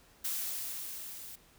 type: noise with level ramp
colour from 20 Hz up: blue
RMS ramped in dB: -34 to -47 dBFS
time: 0.24-1.36 s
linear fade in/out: 10 ms
effects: pink hiss -62 dBFS RMS until 1.58 s